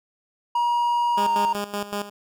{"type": "tone with pitch glide", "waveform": "triangle", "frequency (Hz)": [954, 930.6], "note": ["A#5", "A#5"], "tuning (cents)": [40, -3], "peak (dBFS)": -17, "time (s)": [0.55, 1.53], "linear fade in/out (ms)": 5, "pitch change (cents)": -43, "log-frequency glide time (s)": [1.2, 1.29]}
{"type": "tone with tremolo", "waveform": "10% pulse", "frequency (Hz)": 204.3, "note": "G#3", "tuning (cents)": -28, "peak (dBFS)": -17, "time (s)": [1.17, 2.1], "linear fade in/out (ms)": 10, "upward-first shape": "square", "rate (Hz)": 5.3, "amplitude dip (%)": 75}
{"effects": []}